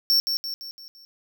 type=tone with echo; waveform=square; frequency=5450 Hz; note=F8; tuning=43 cents flat; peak=-17 dBFS; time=0.1-0.2 s; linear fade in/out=0 ms; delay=170 ms; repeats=5; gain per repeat=-6 dB; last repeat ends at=1.05 s; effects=none